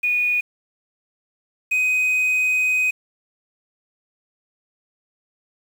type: tone pair in turn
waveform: sine / triangle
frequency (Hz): 2462 / 2508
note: D#7 / D#7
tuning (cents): -19 / +13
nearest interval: unison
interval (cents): 32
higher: second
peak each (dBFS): -17 / -15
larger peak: second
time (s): 0.03-0.41 / 1.71-2.91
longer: second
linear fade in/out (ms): 10
effects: 7-bit